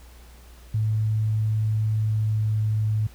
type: tone with pitch glide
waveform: sine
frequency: 108.6 to 107.91 Hz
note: A2 to A2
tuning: -22 to -33 cents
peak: -20 dBFS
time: 0.74-3.07 s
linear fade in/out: 5 ms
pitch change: -11 cents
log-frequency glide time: 1.98-2.48 s
effects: added 60 Hz sine -45 dBFS peak until 3.14 s + pink hiss -53 dBFS RMS until 3.14 s